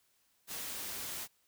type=noise; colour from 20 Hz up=white; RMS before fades=-41 dBFS; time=0.47-1.28 s; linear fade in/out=50 ms; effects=white hiss -73 dBFS RMS until 1.47 s